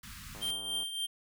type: band-stop noise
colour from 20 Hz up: pink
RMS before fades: -47 dBFS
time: 0.03-0.51 s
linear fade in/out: 5 ms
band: 250 to 1100 Hz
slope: 48 dB/octave
type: click train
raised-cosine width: 1 ms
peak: -37 dBFS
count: 52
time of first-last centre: 0.35-0.831 s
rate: 106 Hz
type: tone with tremolo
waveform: square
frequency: 3164 Hz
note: G7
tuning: 15 cents sharp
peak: -31 dBFS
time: 0.41-1.07 s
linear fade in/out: 20 ms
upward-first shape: triangle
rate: 3.5 Hz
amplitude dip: 65%
effects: none